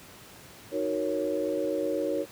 sine chord, D# minor seventh, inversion none, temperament equal, 311.1 / 370 / 466.2 / 554.4 Hz, D#4 / F#4 / A#4 / C#5, 0 / 0 / 0 / 0 cents, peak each -32 / -34 / -32 / -30 dBFS, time 0.71-2.26 s, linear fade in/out 50 ms, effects pink hiss -49 dBFS RMS until 2.31 s + high-pass 80 Hz 12 dB/octave

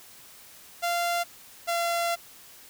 sawtooth tone pair in turn, 692 / 684.1 Hz, F5 / F5, -16 / -36 cents, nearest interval unison, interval 20 cents, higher first, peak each -21 dBFS, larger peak neither, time 0.82-1.24 / 1.67-2.16 s, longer second, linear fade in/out 20 ms, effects white hiss -50 dBFS RMS until 2.69 s

